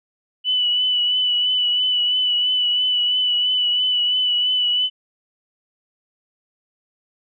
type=tone with vibrato; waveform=sine; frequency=2973 Hz; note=F#7; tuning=8 cents sharp; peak=-16 dBFS; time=0.44-4.9 s; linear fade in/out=50 ms; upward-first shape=triangle; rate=3 Hz; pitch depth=31 cents each way; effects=none